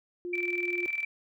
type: tone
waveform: sine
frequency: 353 Hz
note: F4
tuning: 19 cents sharp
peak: -33 dBFS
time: 0.25-0.86 s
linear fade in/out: 0 ms
type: tone with tremolo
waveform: sine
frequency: 2333 Hz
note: D7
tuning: 12 cents flat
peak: -27 dBFS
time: 0.33-1.05 s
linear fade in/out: 5 ms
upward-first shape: square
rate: 20 Hz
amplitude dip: 60%
effects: none